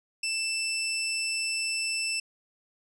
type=tone; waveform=20% pulse; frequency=2656 Hz; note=E7; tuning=12 cents sharp; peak=-23 dBFS; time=0.23-2.2 s; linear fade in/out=5 ms; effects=low-pass 12000 Hz 12 dB/octave